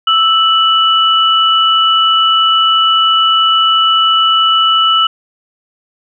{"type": "tone pair together", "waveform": "sine", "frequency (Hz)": [1317, 2957], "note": ["E6", "F#7"], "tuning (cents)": [-2, -2], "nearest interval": "octave + major second", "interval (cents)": 1400, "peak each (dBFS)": -10, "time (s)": [0.07, 5.07], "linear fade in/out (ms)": 5, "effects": []}